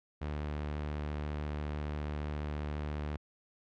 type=tone; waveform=sawtooth; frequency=74.5 Hz; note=D2; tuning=25 cents sharp; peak=-31 dBFS; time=0.21-3.17 s; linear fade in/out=10 ms; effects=low-pass 3000 Hz 12 dB/octave